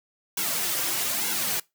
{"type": "noise with flanger", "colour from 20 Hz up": "white", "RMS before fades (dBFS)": -27, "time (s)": [0.37, 1.6], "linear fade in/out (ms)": 5, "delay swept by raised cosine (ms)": [1.6, 4.7], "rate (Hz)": 1.1, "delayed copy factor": -0.9, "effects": ["noise-tail reverb RT60 0.2 s tail -22 dB re dry", "high-pass 150 Hz 12 dB/octave"]}